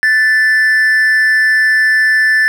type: tone with amplitude modulation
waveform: triangle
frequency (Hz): 1760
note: A6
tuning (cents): 0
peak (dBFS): -4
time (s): 0.03-2.48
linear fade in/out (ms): 0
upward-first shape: sine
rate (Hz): 254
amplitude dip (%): 45
effects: none